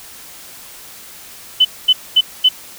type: tone bursts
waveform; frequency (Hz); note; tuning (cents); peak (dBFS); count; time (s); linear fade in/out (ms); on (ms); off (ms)
sine; 3019; F#7; +34; -6; 4; 1.6-2.49; 10; 50; 230
effects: white hiss -37 dBFS RMS until 2.78 s